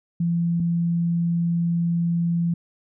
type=tone pair in turn; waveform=sine; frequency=170 / 170 Hz; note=F3 / F3; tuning=-46 / -46 cents; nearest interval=unison; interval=0 cents; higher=neither; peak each=-19 dBFS; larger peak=neither; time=0.2-0.6 / 0.6-2.54 s; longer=second; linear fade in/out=5 ms; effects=none